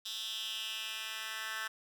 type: tone with high-pass filter sweep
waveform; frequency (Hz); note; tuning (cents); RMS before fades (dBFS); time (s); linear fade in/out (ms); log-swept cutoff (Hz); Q
10% pulse; 219.8; A3; -2; -40; 0.05-1.68; 10; 3800 to 1700; 3.6
effects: none